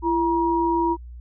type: tone pair together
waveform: sine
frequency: 337.4 / 953 Hz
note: E4 / A#5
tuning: +40 / +38 cents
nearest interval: octave + tritone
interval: 1798 cents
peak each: -21 dBFS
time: 0.02-0.97 s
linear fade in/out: 50 ms
effects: added 60 Hz sine -36 dBFS peak until 1.2 s